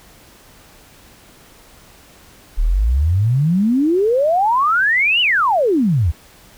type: exponential two-way sweep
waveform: sine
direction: up then down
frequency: 34.65 to 3024 to 71.2 Hz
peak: -12 dBFS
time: 2.57-6.12 s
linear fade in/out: 20 ms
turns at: 5.21 s
effects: pink hiss -46 dBFS RMS until 6.57 s